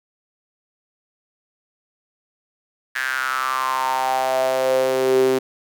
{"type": "tone with high-pass filter sweep", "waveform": "sawtooth", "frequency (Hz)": 130.81, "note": "C3", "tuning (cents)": 0, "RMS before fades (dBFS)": -20, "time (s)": [2.95, 5.39], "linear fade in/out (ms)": 10, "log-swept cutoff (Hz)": [1700, 340], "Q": 6.9, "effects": []}